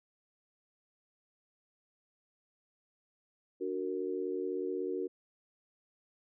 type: chord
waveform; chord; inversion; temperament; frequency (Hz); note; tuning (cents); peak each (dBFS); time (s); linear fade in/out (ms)
sine; D augmented; none; equal with one note detuned; 293.7 / 370 / 461.3; D4 / F#4 / A#4; 0 / 0 / -18; -40 / -35 / -38; 3.6-5.08; 20
effects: none